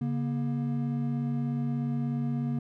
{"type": "tone pair together", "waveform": "triangle", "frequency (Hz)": [140.5, 237.2], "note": ["C#3", "A#3"], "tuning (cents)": [24, 30], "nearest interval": "major sixth", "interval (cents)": 906, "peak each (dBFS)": -28, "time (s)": [0.01, 2.59], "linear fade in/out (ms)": 5, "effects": []}